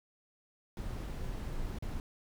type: noise with dropouts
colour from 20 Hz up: brown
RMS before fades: -38 dBFS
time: 0.77-2 s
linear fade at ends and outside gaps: 1 ms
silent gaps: 1.786-1.824 s
effects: none